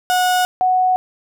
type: tone pair in turn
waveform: 35% pulse / sine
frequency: 730 / 739.8 Hz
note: F#5 / F#5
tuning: -24 / 0 cents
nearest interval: unison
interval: 24 cents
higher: second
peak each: -12 dBFS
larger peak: neither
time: 0.1-0.45 / 0.61-0.96 s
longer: neither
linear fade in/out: 0 ms
effects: none